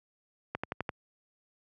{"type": "click train", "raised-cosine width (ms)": 0.5, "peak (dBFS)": -17, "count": 5, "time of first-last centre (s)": [0.55, 0.892], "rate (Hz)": 11.7, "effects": ["high-pass 80 Hz 12 dB/octave"]}